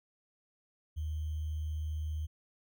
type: tone with sample-and-hold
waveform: sine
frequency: 77.5 Hz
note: D#2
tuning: 6 cents flat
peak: -33 dBFS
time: 0.96-2.27 s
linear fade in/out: 20 ms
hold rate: 3150 Hz
effects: none